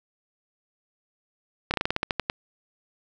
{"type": "slowing click train", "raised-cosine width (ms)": 0.3, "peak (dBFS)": -8, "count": 11, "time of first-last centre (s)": [1.71, 2.299], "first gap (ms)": 29, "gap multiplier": 1.15, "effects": []}